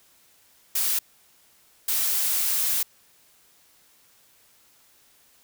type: noise bursts at uneven times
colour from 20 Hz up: blue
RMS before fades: -24 dBFS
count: 2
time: 0.75-0.99 / 1.88-2.83 s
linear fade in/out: 5 ms
effects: white hiss -59 dBFS RMS until 5.43 s

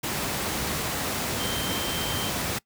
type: tone in noise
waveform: sine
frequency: 3136 Hz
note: G7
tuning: in tune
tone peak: -33 dBFS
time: 1.39-2.3 s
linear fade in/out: 10 ms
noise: pink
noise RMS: -28 dBFS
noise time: 0.03-2.59 s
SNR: -8 dB
effects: noise-tail reverb RT60 0.1 s tail -22 dB re dry + high-pass 80 Hz 12 dB/octave

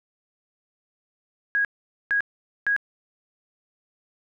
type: tone bursts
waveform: sine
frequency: 1648 Hz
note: G#6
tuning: 14 cents flat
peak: -19 dBFS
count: 3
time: 1.55-2.764 s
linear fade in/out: 0 ms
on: 98 ms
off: 460 ms
effects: none

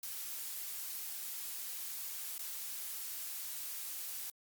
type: noise with dropouts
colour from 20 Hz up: blue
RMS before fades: -42 dBFS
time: 0.03-4.3 s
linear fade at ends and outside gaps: 2 ms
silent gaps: 2.381-2.392 s
effects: Opus 48 kbps

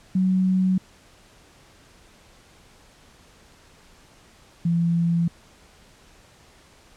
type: tone pair in turn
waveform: sine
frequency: 186.5 / 169.39 Hz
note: F#3 / E3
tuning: +14 / +47 cents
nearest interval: major second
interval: 167 cents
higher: first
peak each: -17 / -18 dBFS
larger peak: first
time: 0.15-0.78 / 4.65-5.28 s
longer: neither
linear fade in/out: 5 ms
effects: pink hiss -53 dBFS RMS until 6.96 s + low-pass 9000 Hz 12 dB/octave

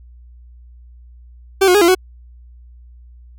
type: tone with pitch steps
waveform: 40% pulse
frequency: 387.3 / 360.7 / 412.5 / 341.5 / 370.8 Hz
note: G4 / F#4 / G#4 / F4 / F#4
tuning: -21 / -44 / -12 / -39 / +4 cents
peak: -8 dBFS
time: 1.61-1.95 s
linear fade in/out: 10 ms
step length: 68 ms
effects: added 60 Hz sine -39 dBFS peak until 3.38 s

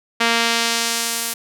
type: tone with band-pass filter sweep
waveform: sawtooth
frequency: 231.7 Hz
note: A#3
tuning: 10 cents flat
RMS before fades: -20 dBFS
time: 0.2-1.34 s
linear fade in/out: 10 ms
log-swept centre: 2500 to 12000 Hz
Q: 0.77
effects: none

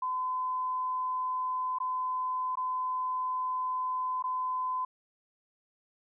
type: tone with dropouts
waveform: sine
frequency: 1018 Hz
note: C6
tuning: 48 cents flat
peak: -29 dBFS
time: 0.02-4.85 s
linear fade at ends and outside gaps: 5 ms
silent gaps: 1.786-1.801 / 2.555-2.571 / 4.225-4.239 s
effects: none

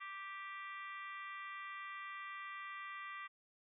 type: harmonic tone with a mistuned harmonic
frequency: 392 Hz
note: G4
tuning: in tune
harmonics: 3 / 4 / 5 / 6 / 7 / 8 / 9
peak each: -48 / -57 / -49 / -55 / -60 / -63 / -66 dBFS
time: 0-3.28 s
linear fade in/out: 20 ms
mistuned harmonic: 8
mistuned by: +36 cents
effects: none

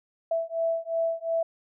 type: beating tone pair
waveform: sine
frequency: 659.3 / 662.1 Hz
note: E5 / E5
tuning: 0 / +7 cents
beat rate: 2.8 Hz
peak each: -28 dBFS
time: 0.31-1.43 s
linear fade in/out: 5 ms
effects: none

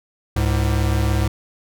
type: tone pair together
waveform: square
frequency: 68.9 / 105.98 Hz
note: C#2 / G#2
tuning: -10 / +36 cents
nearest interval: perfect fifth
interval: 746 cents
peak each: -20 dBFS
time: 0.36-1.28 s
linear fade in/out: 5 ms
effects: none

